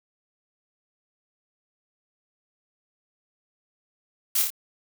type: noise with echo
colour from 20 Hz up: blue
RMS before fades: -23 dBFS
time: 4.35-4.42 s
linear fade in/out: 5 ms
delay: 28 ms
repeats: 3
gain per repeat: -3 dB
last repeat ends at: 4.504 s
effects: none